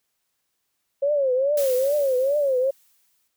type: tone with vibrato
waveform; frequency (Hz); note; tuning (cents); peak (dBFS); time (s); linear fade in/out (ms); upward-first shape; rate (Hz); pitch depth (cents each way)
sine; 546; C#5; -26; -18; 1.02-2.71; 10; triangle; 2.4; 170
type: noise with exponential decay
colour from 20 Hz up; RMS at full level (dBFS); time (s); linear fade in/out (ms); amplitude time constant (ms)
blue; -30; 1.57-3.28; 5; 370
effects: white hiss -75 dBFS RMS until 3.36 s